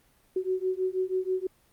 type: beating tone pair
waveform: sine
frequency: 370 / 376.2 Hz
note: F#4 / F#4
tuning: 0 / +29 cents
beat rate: 6.2 Hz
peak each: -29 dBFS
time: 0.36-1.47 s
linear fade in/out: 5 ms
effects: pink hiss -64 dBFS RMS until 1.72 s + Opus 32 kbps